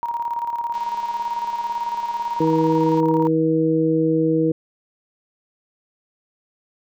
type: tone with tremolo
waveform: sine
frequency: 942 Hz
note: A#5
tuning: 18 cents sharp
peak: -20 dBFS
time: 0.03-3.27 s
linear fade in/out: 0 ms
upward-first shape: square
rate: 18 Hz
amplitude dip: 55%
type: click train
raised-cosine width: 0.2 ms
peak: -26 dBFS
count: 471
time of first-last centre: 0.74-3 s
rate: 208 Hz
type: harmonic tone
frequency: 160 Hz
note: D#3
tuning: 49 cents sharp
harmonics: 1 / 2 / 3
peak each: -23 / -18 / -20 dBFS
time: 2.4-4.52 s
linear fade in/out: 5 ms
effects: none

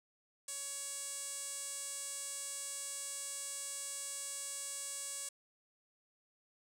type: tone with band-pass filter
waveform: sawtooth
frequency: 560 Hz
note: C#5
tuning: 18 cents sharp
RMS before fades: -43 dBFS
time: 0.48-5.29 s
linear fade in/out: 5 ms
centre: 8300 Hz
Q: 4
effects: none

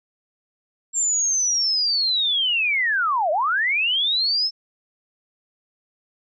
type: linear two-way sweep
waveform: sine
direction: down then up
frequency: 7459 to 582 to 5330 Hz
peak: -18 dBFS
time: 0.93-4.51 s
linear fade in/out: 50 ms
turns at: 3.31 s
effects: none

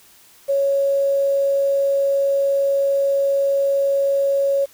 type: tone with quantisation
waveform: sine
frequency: 554.4 Hz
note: C#5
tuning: in tune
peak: -15 dBFS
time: 0.48-4.66 s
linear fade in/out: 20 ms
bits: 7
effects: white hiss -50 dBFS RMS until 4.73 s

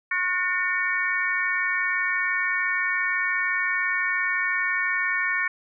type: harmonic tone with a mistuned harmonic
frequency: 362.6 Hz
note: F#4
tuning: 35 cents flat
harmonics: 3 / 4 / 5 / 6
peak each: -32 / -29 / -25 / -27 dBFS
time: 0.11-5.48 s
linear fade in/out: 5 ms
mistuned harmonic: 6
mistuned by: +56 cents
effects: none

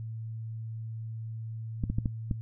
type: clicks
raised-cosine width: 5 ms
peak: -16 dBFS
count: 5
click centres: 1.838 / 1.9 / 1.985 / 2.058 / 2.312 s
effects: noise-tail reverb RT60 0.1 s tail -18 dB re dry + added 112 Hz sine -35 dBFS peak until 2.41 s

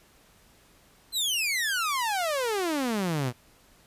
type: exponential sweep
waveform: sawtooth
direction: down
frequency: 4186 to 116.54 Hz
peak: -22 dBFS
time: 1.12-3.33 s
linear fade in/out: 50 ms
effects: pink hiss -59 dBFS RMS until 3.86 s + resampled to 32000 Hz

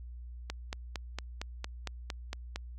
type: click train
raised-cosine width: 0.2 ms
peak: -19 dBFS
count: 10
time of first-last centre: 0.5-2.559 s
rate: 4.37 Hz
effects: added 60 Hz sine -42 dBFS peak until 2.78 s

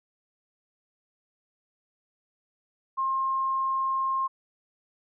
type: tone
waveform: sine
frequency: 1065 Hz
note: C6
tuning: 30 cents sharp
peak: -24 dBFS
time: 2.97-4.28 s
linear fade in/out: 20 ms
effects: none

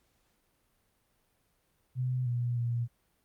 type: tone with pitch steps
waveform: sine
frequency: 126.9 / 121 / 118.8 Hz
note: B2 / B2 / A#2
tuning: +47 / -35 / +33 cents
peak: -28 dBFS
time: 1.95-2.88 s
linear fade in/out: 50 ms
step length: 310 ms
effects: pink hiss -73 dBFS RMS until 3.24 s + Opus 48 kbps

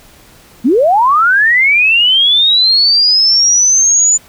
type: linear sweep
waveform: sine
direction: up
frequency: 207.7 to 7040 Hz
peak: -6 dBFS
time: 0.64-4.18 s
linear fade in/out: 20 ms
effects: pink hiss -42 dBFS RMS until 4.28 s

